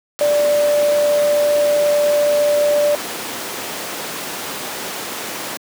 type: tone in noise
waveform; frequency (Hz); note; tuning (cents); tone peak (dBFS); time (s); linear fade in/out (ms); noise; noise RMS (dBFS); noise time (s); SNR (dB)
sine; 587.3; D5; 0; -12; 0.21-2.95; 0; pink; -25; 0.19-5.57; +10
effects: high-pass 300 Hz 12 dB/octave